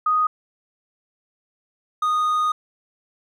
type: tone pair in turn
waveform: sine / triangle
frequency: 1244.5 / 1236.6 Hz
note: D#6 / D#6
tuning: 0 / -11 cents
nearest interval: unison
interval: 11 cents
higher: first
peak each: -16 dBFS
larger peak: neither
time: 0.06-0.27 / 2.02-2.52 s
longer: second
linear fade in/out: 5 ms
effects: none